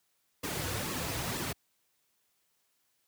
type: noise with flanger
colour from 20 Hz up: pink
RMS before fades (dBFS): -35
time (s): 0.43-1.53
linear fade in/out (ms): 10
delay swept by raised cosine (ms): 1.3 to 5.1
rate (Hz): 2.1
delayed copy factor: -0.6
effects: white hiss -75 dBFS RMS until 3.07 s + high-pass 60 Hz 12 dB/octave